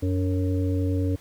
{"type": "harmonic tone with a mistuned harmonic", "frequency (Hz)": 91.4, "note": "F#2", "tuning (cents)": -21, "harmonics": [1, 3, 5, 6], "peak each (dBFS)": [-22, -27, -33, -38], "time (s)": [0.02, 1.16], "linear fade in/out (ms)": 10, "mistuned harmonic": 3, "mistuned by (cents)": 61, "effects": ["pink hiss -53 dBFS RMS until 1.2 s", "high-pass 60 Hz 12 dB/octave"]}